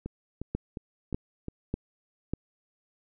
two click trains, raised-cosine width 3 ms, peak -16 / -22 dBFS, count 4 / 5, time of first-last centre 0.55-2.336 / 0.06-1.483 s, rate 1.68 / 2.81 Hz, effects none

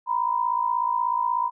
sine tone pair together, 951 / 1007.5 Hz, A#5 / B5, +34 / +34 cents, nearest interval minor second, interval 100 cents, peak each -24 dBFS, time 0.06-1.51 s, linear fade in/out 50 ms, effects none

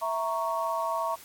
sine chord, A# diminished, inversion second, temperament equal, 659.3 / 932.3 / 1108.7 Hz, E5 / A#5 / C#6, 0 / 0 / 0 cents, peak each -31 dBFS, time 0.01-1.16 s, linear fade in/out 20 ms, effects white hiss -50 dBFS RMS until 1.24 s + AAC 64 kbps

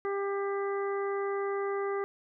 harmonic tone, 397.7 Hz, G4, 25 cents sharp, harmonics 1 / 2 / 3 / 4 / 5, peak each -30 / -40 / -38 / -46 / -44 dBFS, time 0.05-2.04 s, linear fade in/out 0 ms, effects none

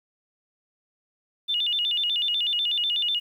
sine tone with vibrato, 3200 Hz, G7, 35 cents sharp, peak -22 dBFS, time 1.48-3.2 s, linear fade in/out 20 ms, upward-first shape square, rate 8.1 Hz, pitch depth 180 cents each way, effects 9-bit

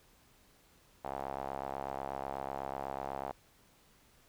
sawtooth tone with band-pass filter, 68.1 Hz, C#2, 30 cents flat, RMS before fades -40 dBFS, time 1.04-3.32 s, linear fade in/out 10 ms, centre 770 Hz, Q 3.3, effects pink hiss -65 dBFS RMS until 4.28 s

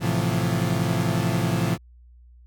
35% pulse chord, F major seventh, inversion first, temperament equal with one note detuned, 110 / 130.81 / 164.81 / 175.83 Hz, A2 / C3 / E3 / F3, 0 / 0 / 0 / +12 cents, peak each -25 dBFS, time 0-1.78 s, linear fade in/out 50 ms, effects added 60 Hz sine -47 dBFS peak until 2.46 s

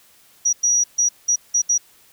sine tone bursts at uneven times, 5790 Hz, F#8, 38 cents flat, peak -14 dBFS, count 6, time 0.45-0.53 / 0.63-0.84 / 0.98-1.09 / 1.28-1.36 / 1.54-1.62 / 1.69-1.78 s, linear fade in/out 10 ms, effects white hiss -53 dBFS RMS until 2.12 s

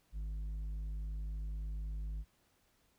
square tone with low-pass filter, 51.91 Hz, G#1, in tune, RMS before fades -40 dBFS, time 0.12-2.25 s, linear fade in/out 50 ms, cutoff 110 Hz, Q 0.78, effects pink hiss -73 dBFS RMS until 2.98 s

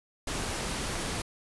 pink noise, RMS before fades -33 dBFS, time 0.27-1.22 s, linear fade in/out 5 ms, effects resampled to 24000 Hz

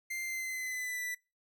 45% pulse tone with pitch glide, 2093 to 1977.8 Hz, C7 to B6, 0 to +2 cents, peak -35 dBFS, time 0.1-1.15 s, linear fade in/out 10 ms, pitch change -98 cents, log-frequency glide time 0.24-1.02 s, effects noise-tail reverb RT60 0.3 s tail -24 dB re dry

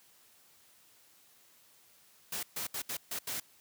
white noise bursts at uneven times, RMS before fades -37 dBFS, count 6, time 2.32-2.43 / 2.56-2.67 / 2.74-2.82 / 2.89-2.97 / 3.11-3.19 / 3.27-3.4 s, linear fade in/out 5 ms, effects white hiss -63 dBFS RMS until 3.6 s + high-pass 80 Hz 12 dB/octave

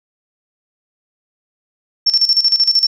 sine tone with tremolo, 5420 Hz, E8, 47 cents sharp, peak -8 dBFS, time 2.06-2.87 s, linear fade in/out 10 ms, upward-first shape square, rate 13 Hz, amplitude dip 75%, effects none

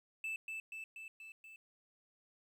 triangle tone with echo, 2637 Hz, E7, in tune, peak -36 dBFS, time 0.24-0.36 s, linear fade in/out 2 ms, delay 240 ms, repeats 5, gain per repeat -3 dB, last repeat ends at 1.56 s, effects 12-bit

